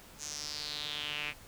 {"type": "tone with band-pass filter sweep", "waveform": "sawtooth", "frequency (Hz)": 148.6, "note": "D3", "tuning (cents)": 21, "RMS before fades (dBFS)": -39, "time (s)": [0.18, 1.34], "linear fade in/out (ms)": 50, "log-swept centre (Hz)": [6700, 2400], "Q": 4.7, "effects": ["pink hiss -54 dBFS RMS until 1.47 s"]}